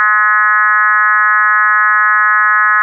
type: tone with frequency modulation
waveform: sine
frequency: 1480 Hz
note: F#6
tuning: in tune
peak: -7 dBFS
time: 0-2.82 s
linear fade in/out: 0 ms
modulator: 212 Hz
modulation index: 1.7
effects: none